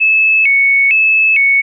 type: tone with vibrato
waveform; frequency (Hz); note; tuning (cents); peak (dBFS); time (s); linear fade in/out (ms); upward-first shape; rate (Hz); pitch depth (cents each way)
sine; 2404; D7; +40; -7; 0-1.62; 20; square; 1.1; 140
effects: none